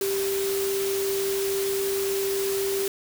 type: tone in noise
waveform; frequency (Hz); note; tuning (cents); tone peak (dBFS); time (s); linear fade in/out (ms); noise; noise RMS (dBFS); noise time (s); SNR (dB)
sine; 392; G4; 0; -24; 0.01-2.88; 2; white; -32; 0.01-2.88; +5
effects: none